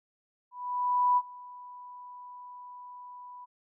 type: tone with ADSR envelope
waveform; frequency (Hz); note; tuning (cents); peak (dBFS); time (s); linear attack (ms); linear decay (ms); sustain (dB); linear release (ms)
sine; 987.8; B5; 0; -20; 0.51-3.46; 660; 47; -23; 22
effects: none